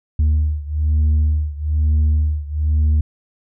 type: beating tone pair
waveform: sine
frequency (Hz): 75.7 / 76.8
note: D#2 / D#2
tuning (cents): -47 / -22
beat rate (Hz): 1.1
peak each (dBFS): -14 / -16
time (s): 0.19-3.01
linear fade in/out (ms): 5
effects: tanh soft clip ceiling -11 dBFS